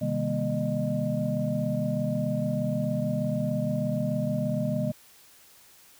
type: tone cluster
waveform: sine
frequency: 128.6 / 155.1 / 199.9 / 236.7 / 611 Hz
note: C3 / D#3 / G3 / A#3 / D#5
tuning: -30 / -5 / +34 / +27 / -32 cents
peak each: -31 dBFS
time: 0.01-4.92 s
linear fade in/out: 10 ms
effects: tanh soft clip ceiling -14 dBFS + white hiss -55 dBFS RMS until 5.99 s